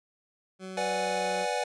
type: tone with pitch glide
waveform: 20% pulse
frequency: 188.1 to 185.62 Hz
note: F#3 to F#3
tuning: +29 to +6 cents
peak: -33 dBFS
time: 0.59-1.47 s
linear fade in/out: 50 ms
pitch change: -23 cents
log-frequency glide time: 0.82-1.26 s
type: chord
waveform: square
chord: G# half-diminished seventh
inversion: first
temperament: equal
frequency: 493.9 / 587.3 / 740 / 830.6 Hz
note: B4 / D5 / F#5 / G#5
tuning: 0 / 0 / 0 / 0 cents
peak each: -34 dBFS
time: 0.77-1.64 s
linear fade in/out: 5 ms
effects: resampled to 22050 Hz